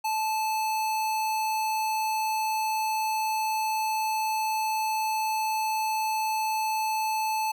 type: tone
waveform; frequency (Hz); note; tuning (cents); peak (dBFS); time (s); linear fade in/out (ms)
square; 872; A5; -16; -26; 0.04-7.52; 10
effects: none

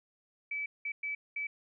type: tone bursts at uneven times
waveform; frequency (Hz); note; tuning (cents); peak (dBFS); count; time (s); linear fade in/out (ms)
sine; 2300; D7; -37; -33; 4; 0.51-0.66 / 0.85-0.92 / 1.03-1.15 / 1.36-1.47; 5
effects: none

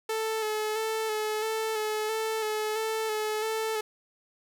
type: tone with vibrato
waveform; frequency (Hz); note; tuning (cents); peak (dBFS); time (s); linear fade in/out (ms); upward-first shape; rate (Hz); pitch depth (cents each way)
sawtooth; 435.2; A4; -19; -24; 0.09-3.81; 5; square; 1.5; 24
effects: none

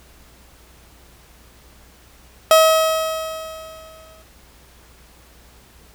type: tone with exponential decay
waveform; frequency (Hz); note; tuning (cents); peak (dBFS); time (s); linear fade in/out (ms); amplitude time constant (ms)
30% pulse; 639; D#5; +46; -5; 2.51-4.22; 1; 370
effects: added 60 Hz sine -50 dBFS peak until 5.94 s + pink hiss -50 dBFS RMS until 5.94 s

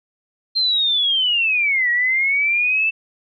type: linear two-way sweep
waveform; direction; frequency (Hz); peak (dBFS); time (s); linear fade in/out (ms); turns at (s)
sine; down then up; 4186 to 1900 to 2662; -15; 0.55-2.91; 20; 1.9
effects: none

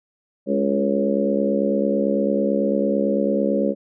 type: harmonic tone with a mistuned harmonic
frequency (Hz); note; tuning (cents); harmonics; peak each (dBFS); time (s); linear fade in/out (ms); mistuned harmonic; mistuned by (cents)
69; C#2; -7; 3 / 4 / 5 / 6 / 7 / 8; -22 / -25 / -28 / -27 / -26 / -23; 0.46-3.75; 50; 4; +27
effects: none

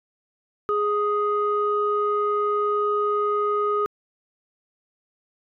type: tone pair together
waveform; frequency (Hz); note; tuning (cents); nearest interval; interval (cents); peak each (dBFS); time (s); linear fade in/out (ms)
sine; 415.3 / 1246.8; G#4 / D#6; 0 / +3; octave + perfect fifth; 1903; -22; 0.69-3.86; 0
effects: tanh soft clip ceiling -12 dBFS

